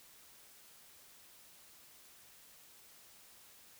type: silence
effects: white hiss -60 dBFS RMS until 3.79 s